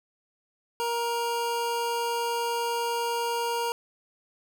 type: tone pair together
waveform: square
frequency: 470 / 940 Hz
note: A#4 / A#5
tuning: +14 / +14 cents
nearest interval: octave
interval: 1200 cents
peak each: -31 / -29 dBFS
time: 0.8-3.72 s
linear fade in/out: 0 ms
effects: none